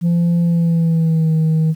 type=tone with pitch glide; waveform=sine; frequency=171.2 to 158.82 Hz; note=F3 to D#3; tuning=-34 to +36 cents; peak=-9 dBFS; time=0.01-1.75 s; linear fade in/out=50 ms; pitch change=-130 cents; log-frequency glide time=0.41-1.33 s; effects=tanh soft clip ceiling -11 dBFS + 8-bit